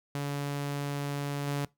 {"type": "tone with level steps", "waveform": "sawtooth", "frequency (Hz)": 142.7, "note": "D3", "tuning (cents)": -49, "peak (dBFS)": [-27, -25], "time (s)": [0.15, 1.65], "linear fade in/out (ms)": 0, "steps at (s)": 1.47, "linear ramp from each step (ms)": 5, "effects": ["noise-tail reverb RT60 0.2 s tail -22 dB re dry"]}